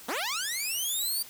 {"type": "linear sweep", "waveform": "10% pulse", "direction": "up", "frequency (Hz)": [200.3, 4699], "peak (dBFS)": -21, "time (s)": [0.08, 1.23], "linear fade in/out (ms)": 10, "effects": ["white hiss -48 dBFS RMS until 1.29 s"]}